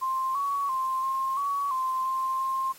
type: tone with pitch steps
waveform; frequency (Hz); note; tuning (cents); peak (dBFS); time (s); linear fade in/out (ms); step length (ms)
sine; 1051 / 1122 / 1049 / 1064 / 1126 / 1042 / 1051 / 1059; C6 / C#6 / C6 / C6 / C#6 / C6 / C6 / C6; +7 / +21 / +4 / +29 / +27 / -7 / +7 / +21; -25; 0.01-2.73; 20; 340
effects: white hiss -51 dBFS RMS until 2.78 s + AAC 48 kbps